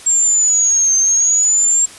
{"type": "linear two-way sweep", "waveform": "sine", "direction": "down then up", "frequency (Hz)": [7459, 6272, 7459], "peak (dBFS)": -10, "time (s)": [0.06, 1.86], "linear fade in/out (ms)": 10, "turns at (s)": 0.97, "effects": ["white hiss -37 dBFS RMS until 1.98 s", "resampled to 24000 Hz"]}